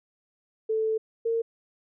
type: tone pair in turn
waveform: sine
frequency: 440 / 457.6 Hz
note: A4 / A#4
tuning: 0 / -32 cents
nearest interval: minor second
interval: 68 cents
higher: second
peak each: -23 dBFS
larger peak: neither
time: 0.69-0.98 / 1.25-1.42 s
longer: first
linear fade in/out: 10 ms
effects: none